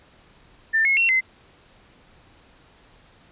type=tone with pitch steps; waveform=sine; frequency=1788 / 2172 / 2723 / 2059 Hz; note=A6 / C#7 / F7 / C7; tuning=+27 / -36 / -44 / -28 cents; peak=-16 dBFS; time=0.73-1.21 s; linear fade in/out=20 ms; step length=120 ms; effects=pink hiss -54 dBFS RMS until 3.31 s + resampled to 8000 Hz